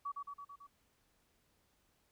sine tone with echo, 1136 Hz, C#6, 42 cents sharp, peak -37 dBFS, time 0.05-0.12 s, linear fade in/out 10 ms, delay 110 ms, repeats 5, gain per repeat -3 dB, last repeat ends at 0.67 s, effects pink hiss -75 dBFS RMS until 2.11 s

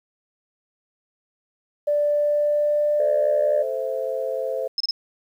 sine tone with pitch glide, 587.3 to 594.8 Hz, D5 to D5, 0 to +22 cents, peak -17 dBFS, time 1.87-3.63 s, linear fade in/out 10 ms, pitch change +22 cents, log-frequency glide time 2.03-3.08 s
sine chord, A minor, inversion none, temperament equal, 440 / 523.3 / 659.3 Hz, A4 / C5 / E5, 0 / 0 / 0 cents, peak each -30 / -25 / -29 dBFS, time 2.99-4.68 s, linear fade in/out 10 ms
sine tone bursts, 5170 Hz, E8, 34 cents flat, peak -20 dBFS, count 3, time 4.78-4.91 s, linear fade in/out 2 ms, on 24 ms, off 29 ms
effects tanh soft clip ceiling -10 dBFS + 9-bit

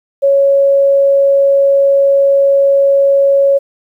sine tone, 554.4 Hz, C#5, in tune, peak -6 dBFS, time 0.22-3.59 s, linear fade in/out 20 ms, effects 8-bit

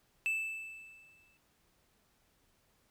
triangle tone with exponential decay, 2637 Hz, E7, in tune, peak -27 dBFS, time 0.26-1.37 s, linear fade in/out 0 ms, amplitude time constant 240 ms, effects pink hiss -72 dBFS RMS until 2.9 s

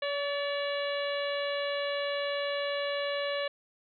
harmonic tone with a mistuned harmonic, 569 Hz, C#5, 45 cents sharp, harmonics 1 / 2 / 3 / 4 / 5 / 6 / 7, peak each -31 / -40 / -38 / -42 / -41 / -43 / -43 dBFS, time 0.02-3.48 s, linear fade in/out 5 ms, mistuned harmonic 3, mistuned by +31 cents, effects none

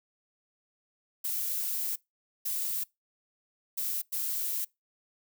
violet noise bursts at uneven times, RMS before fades -32 dBFS, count 4, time 1.24-1.96 / 2.45-2.84 / 3.77-4.02 / 4.12-4.65 s, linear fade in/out 10 ms, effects noise-tail reverb RT60 0.2 s tail -24 dB re dry

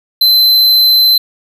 square tone, 4067 Hz, C8, 50 cents flat, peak -6 dBFS, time 0.21-1.18 s, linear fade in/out 5 ms, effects none

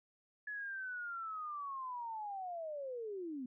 sine linear sweep, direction down, 1709 to 241 Hz, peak -40 dBFS, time 0.47-3.46 s, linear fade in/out 5 ms, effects none

